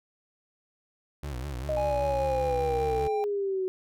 30% pulse tone with vibrato, 66.7 Hz, C2, 34 cents sharp, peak -30 dBFS, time 1.23-3.08 s, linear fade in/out 5 ms, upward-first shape sine, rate 5.1 Hz, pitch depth 180 cents each way
sine exponential sweep, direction down, 622.3 to 370 Hz, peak -26 dBFS, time 1.69-3.68 s, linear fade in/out 0 ms
triangle tone with pitch glide, 830.6 to 791.7 Hz, G#5 to G5, 0 to +17 cents, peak -28 dBFS, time 1.77-3.24 s, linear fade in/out 0 ms, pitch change -83 cents, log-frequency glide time 2.12-2.71 s
effects none

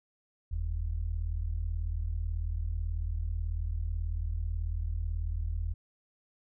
sine tone pair together, 43.07 / 81.3 Hz, F1 / E2, -23 / -23 cents, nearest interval major seventh, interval 1100 cents, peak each -32 / -33 dBFS, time 0.51-5.74 s, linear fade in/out 10 ms, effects none

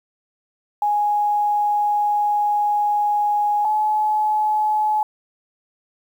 sine tone pair in turn, 830.6 / 853 Hz, G#5 / G#5, 0 / +46 cents, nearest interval unison, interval 46 cents, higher second, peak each -16 dBFS, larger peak neither, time 0.82-3.65 / 3.65-5.03 s, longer first, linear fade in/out 2 ms, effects 8-bit

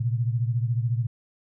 sine beating tone pair, 116 / 130 Hz, A#2 / C3, -8 / -11 cents, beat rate 14 Hz, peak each -23 / -28 dBFS, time 0-1.07 s, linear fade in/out 10 ms, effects none

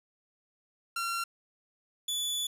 sawtooth tone pair in turn, 1369 / 3457 Hz, F6 / A7, -35 / -31 cents, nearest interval octave + major third, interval 1604 cents, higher second, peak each -27 / -27 dBFS, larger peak neither, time 0.96-1.24 / 2.08-2.47 s, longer second, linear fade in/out 5 ms, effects resampled to 32000 Hz + 9-bit

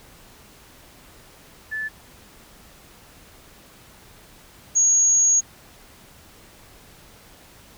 sine tone pair in turn, 1743 / 6630 Hz, A6 / G#8, -17 / -4 cents, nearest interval octave + major seventh, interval 2313 cents, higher second, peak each -25 / -14 dBFS, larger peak second, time 1.71-1.89 / 4.75-5.41 s, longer second, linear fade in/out 20 ms, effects pink hiss -49 dBFS RMS until 7.77 s

